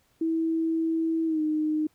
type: tone with pitch glide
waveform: sine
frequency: 325.3 to 307.8 Hz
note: E4 to D#4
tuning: -23 to -19 cents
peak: -23 dBFS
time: 0.21-1.87 s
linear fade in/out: 5 ms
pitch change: -96 cents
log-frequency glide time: 1.26-1.41 s
effects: pink hiss -67 dBFS RMS until 1.94 s